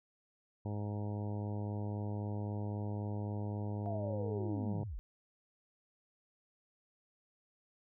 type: harmonic tone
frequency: 103.8 Hz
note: G#2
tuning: in tune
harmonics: 1 / 2 / 3 / 4 / 5 / 6 / 7 / 8 / 9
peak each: -37 / -43 / -47 / -49 / -51 / -53 / -54 / -55 / -56 dBFS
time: 0.65-4.84 s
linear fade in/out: 5 ms
type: linear sweep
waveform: sine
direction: down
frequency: 706 to 32.8 Hz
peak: -39 dBFS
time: 3.86-4.99 s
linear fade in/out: 0 ms
effects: none